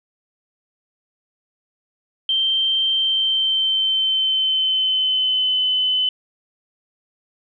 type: tone with pitch glide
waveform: sine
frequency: 3136 to 3027 Hz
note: G7 to F#7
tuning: 0 to +39 cents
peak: -16 dBFS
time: 2.29-6.09 s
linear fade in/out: 2 ms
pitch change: -61 cents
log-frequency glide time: 2.91-5.62 s
effects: none